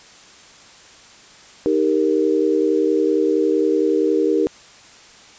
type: chord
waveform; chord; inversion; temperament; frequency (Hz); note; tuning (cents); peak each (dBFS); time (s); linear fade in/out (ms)
sine; Eb major; none; equal with one note detuned; 311.1 / 395.4 / 466.2; Eb4 / G4 / Bb4; 0 / +15 / 0; -19; 1.66-4.47; 0
effects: white hiss -45 dBFS RMS until 5.38 s + resampled to 16000 Hz